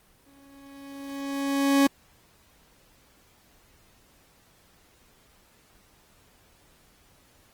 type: tone with exponential growth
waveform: 40% pulse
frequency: 277.2 Hz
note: C#4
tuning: in tune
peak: -15 dBFS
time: 0.26-1.87 s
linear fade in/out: 5 ms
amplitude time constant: 350 ms
effects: pink hiss -60 dBFS RMS until 7.53 s + Opus 24 kbps